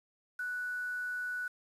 sine tone with quantisation, 1480 Hz, F#6, in tune, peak -34 dBFS, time 0.39-1.48 s, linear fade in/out 5 ms, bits 9, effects resampled to 32000 Hz

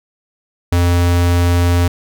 square tone, 87.31 Hz, F2, in tune, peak -11 dBFS, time 0.72-1.88 s, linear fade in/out 5 ms, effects none

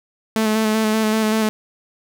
sawtooth tone with vibrato, 217.9 Hz, A3, 17 cents flat, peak -12 dBFS, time 0.36-1.49 s, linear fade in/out 0 ms, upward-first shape square, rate 5.2 Hz, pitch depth 20 cents each way, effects none

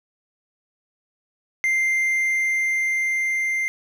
triangle tone with level ramp, 2093 Hz, C7, in tune, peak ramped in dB -16 to -19 dBFS, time 1.64-3.68 s, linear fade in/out 0 ms, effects none

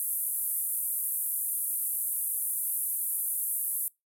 pink band-pass noise, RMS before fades -31 dBFS, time 0-3.88 s, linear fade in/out 0 ms, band 9800 to 14000 Hz, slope 48 dB/octave, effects noise-tail reverb RT60 0.2 s tail -24 dB re dry

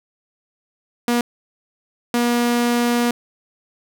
sawtooth tone bursts at uneven times, 239.5 Hz, A#3, 47 cents sharp, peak -12 dBFS, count 2, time 1.08-1.21 / 2.14-3.11 s, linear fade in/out 2 ms, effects none

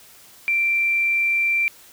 sine tone, 2354 Hz, D7, 3 cents sharp, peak -17 dBFS, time 0.48-1.68 s, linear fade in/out 0 ms, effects white hiss -48 dBFS RMS until 1.92 s

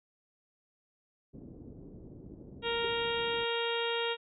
white low-pass noise, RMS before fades -49 dBFS, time 1.33-3.45 s, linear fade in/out 20 ms, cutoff 370 Hz, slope 24 dB/octave
harmonic tone, 466.2 Hz, A#4, in tune, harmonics 1 / 2 / 3 / 4 / 5 / 6 / 7 / 8, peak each -33 / -38 / -40 / -42 / -43 / -39 / -39 / -41 dBFS, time 2.62-4.17 s, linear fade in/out 50 ms
sine tone with exponential decay, 406.5 Hz, G#4, 37 cents flat, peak -32 dBFS, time 2.84-2.94 s, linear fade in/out 5 ms, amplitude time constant 21 ms
effects none

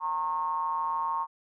triangle ring-modulated tone, 83.4 Hz, E2, 21 cents sharp, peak -22 dBFS, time 0-1.27 s, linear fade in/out 50 ms, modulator 1000 Hz, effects none

